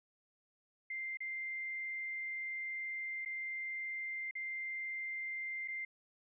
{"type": "tone with dropouts", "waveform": "sine", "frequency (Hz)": 2093, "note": "C7", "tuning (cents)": 0, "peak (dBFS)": -38, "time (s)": [0.9, 5.85], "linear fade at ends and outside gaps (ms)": 5, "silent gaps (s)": [[1.172, 1.204], [3.25, 3.258], [4.311, 4.352], [5.677, 5.682]], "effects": []}